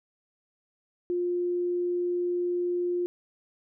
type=tone; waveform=sine; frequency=353.2 Hz; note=F4; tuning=20 cents sharp; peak=-25 dBFS; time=1.1-3.06 s; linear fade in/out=0 ms; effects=none